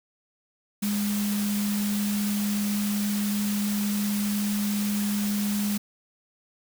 sine tone in noise, 205.7 Hz, G#3, 16 cents flat, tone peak -24 dBFS, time 0.82-5.78 s, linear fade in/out 10 ms, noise white, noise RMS -34 dBFS, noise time 0.82-5.78 s, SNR +7 dB, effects none

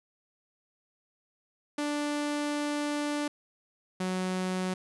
sawtooth tone pair in turn, 293.7 / 185.02 Hz, D4 / F#3, 0 / 0 cents, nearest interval minor sixth, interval 800 cents, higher first, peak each -25 dBFS, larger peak neither, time 1.78-3.28 / 4-4.74 s, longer first, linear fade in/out 5 ms, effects resampled to 24000 Hz

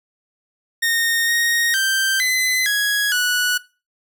sawtooth tone with pitch steps, 1845 / 1865 / 1566 / 2026 / 1664 / 1473 Hz, A#6 / A#6 / G6 / B6 / G#6 / F#6, -18 / 0 / -2 / +44 / +3 / -8 cents, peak -13 dBFS, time 0.82-3.58 s, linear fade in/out 10 ms, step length 460 ms, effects noise-tail reverb RT60 0.3 s tail -18 dB re dry

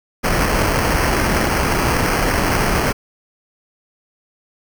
pink noise with sample-and-hold, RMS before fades -17 dBFS, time 0.23-2.93 s, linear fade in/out 20 ms, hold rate 3675 Hz, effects none

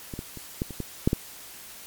clicks, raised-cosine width 3 ms, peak -21 / -20 / -26 / -13 / -24 / -17 / -6 / -9 dBFS, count 8, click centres 0.138 / 0.191 / 0.373 / 0.619 / 0.707 / 0.803 / 1.075 / 1.131 s, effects white hiss -44 dBFS RMS until 1.86 s + MP3 96 kbps

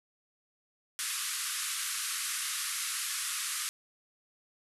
white band-pass noise, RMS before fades -35 dBFS, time 0.99-3.69 s, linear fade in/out 0 ms, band 1100 to 12000 Hz, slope 96 dB/octave, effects none

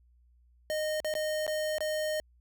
square tone with dropouts, 616 Hz, D#5, 17 cents flat, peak -30 dBFS, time 0.7-2.2 s, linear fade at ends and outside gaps 0 ms, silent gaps 1.002-1.046 / 1.139-1.152 / 1.466-1.478 / 1.783-1.806 s, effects added 60 Hz sine -60 dBFS peak until 2.4 s

